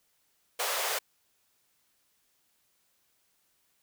pink high-pass noise, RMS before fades -31 dBFS, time 0.59-0.99 s, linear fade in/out 10 ms, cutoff 450 Hz, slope 48 dB/octave, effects white hiss -72 dBFS RMS until 3.82 s

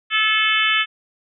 harmonic tone with a mistuned harmonic, 435.9 Hz, A4, 16 cents flat, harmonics 3 / 4 / 5 / 6 / 7 / 8, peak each -23 / -22 / -22 / -22 / -21 / -26 dBFS, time 0.1-0.86 s, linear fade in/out 50 ms, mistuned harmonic 4, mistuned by -18 cents, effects none

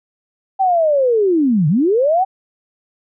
sine linear two-way sweep, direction down then up, 784 to 140 to 784 Hz, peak -11 dBFS, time 0.59-2.25 s, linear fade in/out 20 ms, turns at 1.68 s, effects none

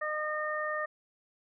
harmonic tone, 610 Hz, D#5, 34 cents flat, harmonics 1 / 2 / 3, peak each -35 / -35 / -35 dBFS, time 0.01-0.86 s, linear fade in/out 10 ms, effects none

